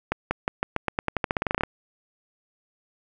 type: accelerating click train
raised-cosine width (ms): 0.5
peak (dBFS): -8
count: 19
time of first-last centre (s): 0.12-1.635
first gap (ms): 190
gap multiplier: 0.89
effects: none